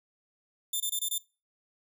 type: tone bursts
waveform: 10% pulse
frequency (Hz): 3564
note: A7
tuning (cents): +22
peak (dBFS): -21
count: 5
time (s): 0.73-1.182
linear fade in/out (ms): 5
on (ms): 72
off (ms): 23
effects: noise-tail reverb RT60 0.3 s tail -22 dB re dry